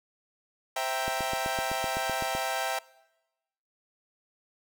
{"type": "chord", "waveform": "sawtooth", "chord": "C dominant seventh", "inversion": "none", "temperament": "equal", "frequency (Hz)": [523.3, 659.3, 784, 932.3], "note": ["C5", "E5", "G5", "Bb5"], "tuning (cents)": [0, 0, 0, 0], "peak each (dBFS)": [-34, -29, -28, -33], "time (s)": [0.76, 2.79], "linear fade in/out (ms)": 5}
{"type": "click train", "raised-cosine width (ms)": 2, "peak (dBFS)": -22, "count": 11, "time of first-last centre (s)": [1.08, 2.351], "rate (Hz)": 7.87}
{"effects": ["noise-tail reverb RT60 1.0 s tail -22 dB re dry"]}